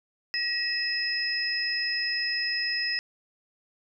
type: tone cluster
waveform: sine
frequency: 1907 / 2601 / 5110 Hz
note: A#6 / E7 / D#8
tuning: +39 / -24 / +45 cents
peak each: -30 / -35 / -28 dBFS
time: 0.34-2.99 s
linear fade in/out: 0 ms
effects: none